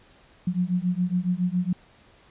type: beating tone pair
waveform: sine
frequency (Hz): 176.2 / 183.4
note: F3 / F#3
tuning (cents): +16 / -15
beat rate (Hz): 7.2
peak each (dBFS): -25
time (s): 0.47-1.73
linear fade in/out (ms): 5
effects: pink hiss -56 dBFS RMS until 2.3 s + resampled to 8000 Hz